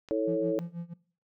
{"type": "click", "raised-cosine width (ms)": 0.2, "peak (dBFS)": -30, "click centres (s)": 0.087}
{"type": "chord", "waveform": "sine", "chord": "A major", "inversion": "second", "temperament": "equal with one note detuned", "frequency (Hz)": [323.6, 440, 554.4], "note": ["E4", "A4", "C#5"], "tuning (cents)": [-32, 0, 0], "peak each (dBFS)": -30, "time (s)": [0.11, 0.59], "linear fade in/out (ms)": 0}
{"type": "tone with tremolo", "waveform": "triangle", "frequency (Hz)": 170.9, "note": "F3", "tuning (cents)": -37, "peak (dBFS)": -31, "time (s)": [0.27, 0.94], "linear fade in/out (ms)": 10, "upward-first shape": "sine", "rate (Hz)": 6.2, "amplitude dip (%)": 95}
{"effects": ["noise-tail reverb RT60 0.5 s tail -22 dB re dry"]}